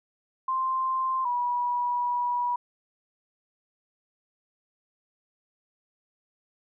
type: tone pair in turn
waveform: sine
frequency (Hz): 1046.5 / 972.3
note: C6 / B5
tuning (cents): 0 / -27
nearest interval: minor second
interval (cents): 127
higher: first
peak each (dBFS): -24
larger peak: neither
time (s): 0.48-1.25 / 1.25-2.56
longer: second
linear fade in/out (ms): 5
effects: none